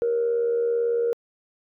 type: tone with amplitude modulation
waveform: sine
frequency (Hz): 470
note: A#4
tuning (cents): +14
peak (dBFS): -17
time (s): 0.02-1.13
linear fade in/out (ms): 0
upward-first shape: sine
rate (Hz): 78.1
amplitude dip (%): 50
effects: tanh soft clip ceiling -15 dBFS